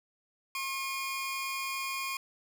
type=tone pair together; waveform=sawtooth; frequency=1079 / 2435 Hz; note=C#6 / D#7; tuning=-47 / -38 cents; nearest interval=octave + major second; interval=1409 cents; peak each=-32 / -33 dBFS; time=0.55-2.17 s; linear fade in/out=2 ms; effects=none